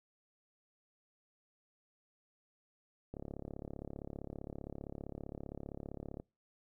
click train, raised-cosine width 2 ms, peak -30 dBFS, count 109, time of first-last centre 3.14-6.199 s, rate 35.3 Hz, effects noise-tail reverb RT60 0.3 s tail -26 dB re dry

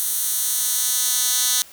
10% pulse tone with high-pass filter sweep, 249.7 Hz, B3, 19 cents sharp, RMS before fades -21 dBFS, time 0-1.62 s, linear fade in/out 0 ms, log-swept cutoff 10000 to 5300 Hz, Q 0.89, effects white hiss -45 dBFS RMS until 1.72 s

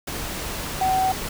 sine tone in noise, 756 Hz, F#5, 37 cents sharp, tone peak -18 dBFS, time 0.81-1.12 s, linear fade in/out 5 ms, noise pink, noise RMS -30 dBFS, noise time 0.07-1.29 s, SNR +9 dB, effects none

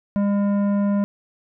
sine tone with tanh clipping, 202 Hz, G#3, 48 cents flat, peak -19 dBFS, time 0.16-1.04 s, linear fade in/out 0 ms, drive 12 dB, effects none

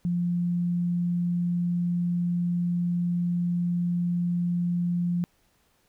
sine tone, 174.61 Hz, F3, in tune, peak -23 dBFS, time 0.05-5.24 s, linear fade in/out 0 ms, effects pink hiss -67 dBFS RMS until 5.88 s

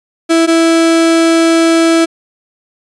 35% pulse tone pair in turn, 329.6 / 329.6 Hz, E4 / E4, 0 / 0 cents, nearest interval unison, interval 0 cents, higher neither, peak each -5 dBFS, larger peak neither, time 0.29-0.47 / 0.47-2.06 s, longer second, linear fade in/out 20 ms, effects resampled to 24000 Hz

